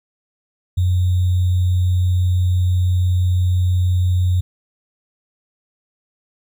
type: tone with sample-and-hold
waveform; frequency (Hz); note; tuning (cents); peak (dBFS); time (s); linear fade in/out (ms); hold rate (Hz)
sine; 90.6; F#2; -36; -13; 0.77-4.41; 10; 3675
effects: none